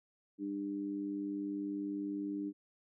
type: harmonic tone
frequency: 100 Hz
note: G2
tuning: 35 cents sharp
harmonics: 2 / 3 / 4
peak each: -44 / -36 / -49 dBFS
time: 0.38-2.53 s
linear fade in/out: 50 ms
effects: none